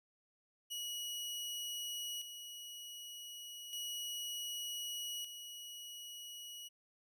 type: tone with tremolo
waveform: sawtooth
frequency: 2915 Hz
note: F#7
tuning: 26 cents flat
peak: -37 dBFS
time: 0.7-6.69 s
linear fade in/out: 20 ms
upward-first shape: square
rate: 0.33 Hz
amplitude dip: 55%
effects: none